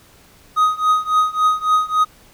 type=tone with tremolo; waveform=triangle; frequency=1252 Hz; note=D#6; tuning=10 cents sharp; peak=-8 dBFS; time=0.56-2.05 s; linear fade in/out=20 ms; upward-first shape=triangle; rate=3.6 Hz; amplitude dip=95%; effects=pink hiss -49 dBFS RMS until 2.33 s